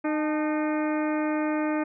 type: harmonic tone with a mistuned harmonic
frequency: 305.9 Hz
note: D#4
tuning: 29 cents flat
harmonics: 1 / 2 / 3 / 4 / 5 / 6 / 7 / 8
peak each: -25 / -31 / -35 / -37 / -39 / -41 / -42 / -43 dBFS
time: 0.04-1.84 s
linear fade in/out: 10 ms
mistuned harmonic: 3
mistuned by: -68 cents
effects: none